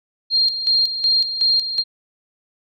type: tone with tremolo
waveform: sine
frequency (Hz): 4208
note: C8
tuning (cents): +9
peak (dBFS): -13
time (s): 0.3-1.84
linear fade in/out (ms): 50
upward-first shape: square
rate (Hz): 2.7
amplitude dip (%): 65
effects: none